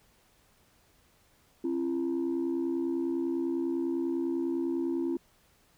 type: tone pair together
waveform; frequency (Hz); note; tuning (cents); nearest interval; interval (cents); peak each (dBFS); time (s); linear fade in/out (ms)
sine; 269.3 / 339.3; C#4 / F4; -50 / -50; major third; 400; -30 / -28; 1.64-5.17; 5
effects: tanh soft clip ceiling -24 dBFS + pink hiss -65 dBFS RMS until 5.77 s